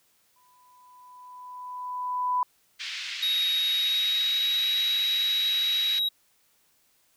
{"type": "tone with exponential growth", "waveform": "sine", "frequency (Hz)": 996, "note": "B5", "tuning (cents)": 14, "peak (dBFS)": -21, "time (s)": [0.36, 2.43], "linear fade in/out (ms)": 2, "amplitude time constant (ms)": 450}
{"type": "band-pass noise", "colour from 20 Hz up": "pink", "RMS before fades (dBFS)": -35, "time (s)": [2.79, 6], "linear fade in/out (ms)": 20, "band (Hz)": [2100, 4800], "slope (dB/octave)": 24}
{"type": "tone with pitch glide", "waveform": "triangle", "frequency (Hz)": [3777, 3836], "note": ["A#7", "A#7"], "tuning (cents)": [22, 49], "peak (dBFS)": -22, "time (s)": [3.22, 6.09], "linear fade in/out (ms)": 10, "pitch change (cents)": 27, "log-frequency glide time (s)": [3.63, 4.68]}
{"effects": ["white hiss -66 dBFS RMS until 7.16 s"]}